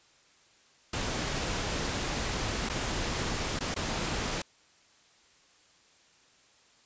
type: noise with dropouts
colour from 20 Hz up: pink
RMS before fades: -32 dBFS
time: 0.93-4.42 s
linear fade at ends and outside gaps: 5 ms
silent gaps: 2.69-2.697 / 3.591-3.606 / 3.743-3.762 s
effects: white hiss -62 dBFS RMS until 6.85 s + resampled to 16000 Hz